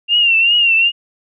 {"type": "tone with vibrato", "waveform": "sine", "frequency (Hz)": 2773, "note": "F7", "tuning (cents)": -13, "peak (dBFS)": -9, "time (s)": [0.08, 0.92], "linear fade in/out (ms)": 50, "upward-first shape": "triangle", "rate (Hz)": 2.6, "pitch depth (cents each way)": 88, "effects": []}